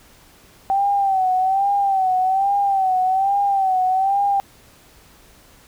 sine tone with vibrato, 772 Hz, G5, 27 cents flat, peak -15 dBFS, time 0.7-4.4 s, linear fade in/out 0 ms, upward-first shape sine, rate 1.2 Hz, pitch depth 74 cents each way, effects pink hiss -50 dBFS RMS until 5.67 s

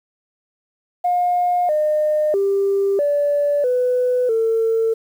sine tone with pitch steps, 713 / 608 / 395.6 / 579 / 498.8 / 450.4 Hz, F5 / D#5 / G4 / D5 / B4 / A4, +36 / -40 / +16 / -25 / +17 / +40 cents, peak -14 dBFS, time 1.04-4.94 s, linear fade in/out 10 ms, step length 650 ms, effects tanh soft clip ceiling -10 dBFS + 8-bit

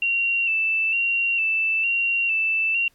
sine tone with vibrato, 2700 Hz, E7, 41 cents sharp, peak -19 dBFS, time 0.02-2.88 s, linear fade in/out 2 ms, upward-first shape square, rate 1.1 Hz, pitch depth 34 cents each way, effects pink hiss -63 dBFS RMS until 2.94 s + AAC 64 kbps

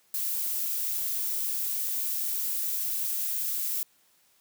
violet noise, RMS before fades -30 dBFS, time 0.14-3.83 s, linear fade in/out 2 ms, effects white hiss -65 dBFS RMS until 4.4 s + high-pass 100 Hz 12 dB/octave

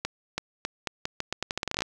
accelerating click train, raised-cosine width 0.2 ms, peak -11 dBFS, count 18, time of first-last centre 0.05-1.821 s, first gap 330 ms, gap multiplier 0.82, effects none

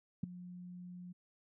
sine tone with ADSR envelope, 178.7 Hz, F3, 40 cents sharp, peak -28 dBFS, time 0.23-1.13 s, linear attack 7 ms, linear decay 7 ms, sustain -18 dB, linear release 15 ms, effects none

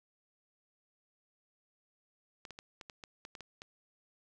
clicks, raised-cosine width 0.2 ms, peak -29 dBFS, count 10, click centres 2.452 / 2.507 / 2.589 / 2.812 / 2.898 / 3.038 / 3.251 / 3.352 / 3.407 / 3.619 s, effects none

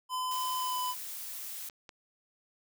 square tone with pitch glide, 1016 to 1003.2 Hz, B5 to B5, +49 to +27 cents, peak -32 dBFS, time 0.09-0.95 s, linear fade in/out 50 ms, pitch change -22 cents, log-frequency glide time 0.58-0.79 s
blue noise, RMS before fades -41 dBFS, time 0.31-1.69 s, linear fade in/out 2 ms
clicks, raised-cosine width 0.2 ms, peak -30 dBFS, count 2, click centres 1.698 / 1.892 s
effects none

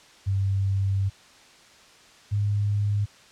sine tone pair in turn, 97.6 / 102.66 Hz, G2 / G#2, -7 / -20 cents, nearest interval minor second, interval 87 cents, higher second, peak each -21 dBFS, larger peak neither, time 0.26-1.1 / 2.31-3.06 s, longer first, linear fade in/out 20 ms, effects white hiss -52 dBFS RMS until 3.31 s + low-pass 6000 Hz 12 dB/octave

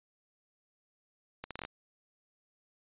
accelerating click train, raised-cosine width 0.3 ms, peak -23 dBFS, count 7, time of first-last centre 1.44-1.651 s, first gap 67 ms, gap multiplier 0.73, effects resampled to 8000 Hz

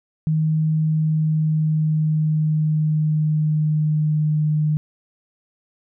sine tone with pitch glide, 156.7 to 152.59 Hz, D#3 to D#3, +13 to -33 cents, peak -16 dBFS, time 0.27-4.77 s, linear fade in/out 0 ms, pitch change -46 cents, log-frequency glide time 0.71-4.41 s, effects none

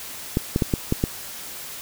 clicks, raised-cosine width 3 ms, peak -6 dBFS, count 6, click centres 0.371 / 0.561 / 0.622 / 0.738 / 0.924 / 1.039 s, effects white hiss -36 dBFS RMS until 1.81 s

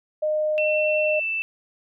sine tone, 613 Hz, D#5, 26 cents flat, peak -20 dBFS, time 0.22-1.2 s, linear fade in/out 10 ms
sine tone with pitch glide, 2695 to 2652 Hz, E7 to E7, +38 to +10 cents, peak -23 dBFS, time 0.58-1.42 s, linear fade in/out 0 ms, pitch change -28 cents, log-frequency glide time 1.04-1.27 s
effects none

